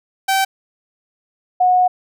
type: tone pair in turn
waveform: sawtooth / sine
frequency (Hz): 773 / 729.9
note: G5 / F#5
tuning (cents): -24 / -24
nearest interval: minor second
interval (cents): 100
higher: first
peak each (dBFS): -10 / -10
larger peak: neither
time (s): 0.28-0.45 / 1.6-1.88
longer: second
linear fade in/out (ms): 10
effects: none

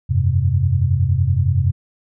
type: chord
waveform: sine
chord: F suspended second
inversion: none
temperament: equal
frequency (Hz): 87.31 / 98 / 130.81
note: F2 / G2 / C3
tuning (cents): 0 / 0 / 0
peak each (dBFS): -18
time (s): 0.09-1.72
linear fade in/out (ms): 20
effects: none

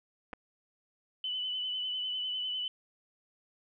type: clicks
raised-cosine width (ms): 0.5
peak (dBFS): -26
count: 2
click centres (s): 0.331 / 0.335
type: tone with vibrato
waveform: sine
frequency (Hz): 3003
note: F#7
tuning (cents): +25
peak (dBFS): -32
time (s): 1.24-2.68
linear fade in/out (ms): 2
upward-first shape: sine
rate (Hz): 10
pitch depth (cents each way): 32
effects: none

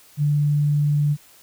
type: tone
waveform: sine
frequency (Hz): 146.83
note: D3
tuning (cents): 0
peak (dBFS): -16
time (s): 0.17-1.17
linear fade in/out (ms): 50
effects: white hiss -51 dBFS RMS until 1.42 s

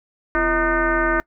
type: tone with frequency modulation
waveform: sine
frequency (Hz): 929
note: A#5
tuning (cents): -6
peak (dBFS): -16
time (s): 0.35-1.2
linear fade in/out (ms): 0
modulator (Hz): 296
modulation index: 2.9
effects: noise-tail reverb RT60 0.1 s tail -22 dB re dry

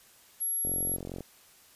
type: tone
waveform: sine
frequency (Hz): 11250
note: F9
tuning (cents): +12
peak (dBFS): -28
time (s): 0.4-0.97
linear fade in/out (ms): 20
type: click train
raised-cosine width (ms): 2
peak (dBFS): -25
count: 26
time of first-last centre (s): 0.65-1.207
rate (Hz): 44.9
effects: white hiss -58 dBFS RMS until 1.75 s + resampled to 32000 Hz

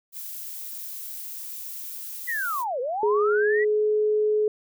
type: noise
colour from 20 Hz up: violet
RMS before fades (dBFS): -36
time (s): 0.12-2.65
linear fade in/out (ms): 50
type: linear two-way sweep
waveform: sine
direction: down then up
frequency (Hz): 1993 to 469.6 to 1993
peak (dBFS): -25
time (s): 2.27-3.65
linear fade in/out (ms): 20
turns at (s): 2.8
type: tone with pitch glide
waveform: sine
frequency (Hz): 417.4 to 425.2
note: G#4 to G#4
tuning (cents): +9 to +41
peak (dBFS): -19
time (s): 3.03-4.48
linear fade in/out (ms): 2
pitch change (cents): +32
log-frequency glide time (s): 3.23-3.84
effects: none

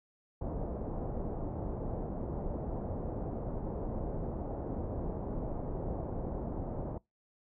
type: low-pass noise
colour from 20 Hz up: pink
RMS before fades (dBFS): -37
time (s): 0.41-6.98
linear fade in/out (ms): 5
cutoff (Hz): 760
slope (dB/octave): 24
effects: noise-tail reverb RT60 0.2 s tail -25 dB re dry

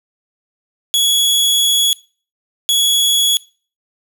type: tone bursts at uneven times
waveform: sawtooth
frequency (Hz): 3363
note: G#7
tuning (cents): +21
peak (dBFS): -8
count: 2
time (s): 0.94-1.93 / 2.69-3.37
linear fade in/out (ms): 0
effects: noise-tail reverb RT60 0.4 s tail -22 dB re dry

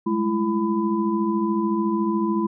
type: tone cluster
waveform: sine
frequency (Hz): 198.4 / 212.2 / 335.6 / 1002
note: G3 / G#3 / E4 / B5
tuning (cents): +21 / +38 / +31 / +25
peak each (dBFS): -31 / -23 / -23 / -28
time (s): 0.06-2.47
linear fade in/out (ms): 10
effects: none

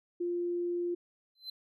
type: tone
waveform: sine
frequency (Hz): 349.2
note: F4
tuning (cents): 0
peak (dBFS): -30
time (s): 0.2-0.95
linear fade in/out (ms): 10
type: tone with exponential growth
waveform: triangle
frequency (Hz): 4067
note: C8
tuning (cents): -50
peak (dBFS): -34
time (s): 1.35-1.5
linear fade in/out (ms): 5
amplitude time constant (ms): 32
effects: none

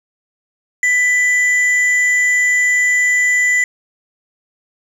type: tone pair together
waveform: sine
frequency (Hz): 1987 / 7110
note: B6 / A8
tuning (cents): +10 / +17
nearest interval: octave + minor seventh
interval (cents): 2207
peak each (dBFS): -10 / -21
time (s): 0.83-3.64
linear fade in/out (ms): 2
effects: tanh soft clip ceiling -7 dBFS + 7-bit

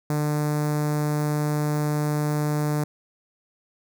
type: tone with notch filter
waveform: sawtooth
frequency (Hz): 149.4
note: D3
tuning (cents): +30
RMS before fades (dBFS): -24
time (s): 0.1-2.84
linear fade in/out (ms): 2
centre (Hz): 3000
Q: 0.66
effects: none

